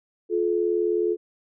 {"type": "tone pair together", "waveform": "sine", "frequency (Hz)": [351.4, 430.9], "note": ["F4", "A4"], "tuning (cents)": [11, -36], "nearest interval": "major third", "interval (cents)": 353, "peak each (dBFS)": -23, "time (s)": [0.29, 1.17], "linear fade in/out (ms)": 50, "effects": []}